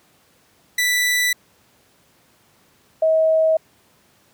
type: tone pair in turn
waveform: sawtooth / sine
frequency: 1975.5 / 638.6 Hz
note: B6 / D#5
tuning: 0 / +45 cents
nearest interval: octave + minor sixth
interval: 1955 cents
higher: first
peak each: -13 dBFS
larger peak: neither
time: 0.78-1.33 / 3.02-3.57 s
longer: neither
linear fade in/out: 5 ms
effects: pink hiss -57 dBFS RMS until 4.33 s + high-pass 100 Hz 12 dB/octave